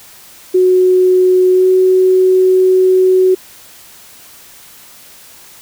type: tone with pitch glide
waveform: sine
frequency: 368.2 to 372.5 Hz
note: F#4 to F#4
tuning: -8 to +12 cents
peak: -6 dBFS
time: 0.54-3.35 s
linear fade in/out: 10 ms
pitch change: +20 cents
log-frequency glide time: 1.52-1.67 s
effects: white hiss -39 dBFS RMS until 5.61 s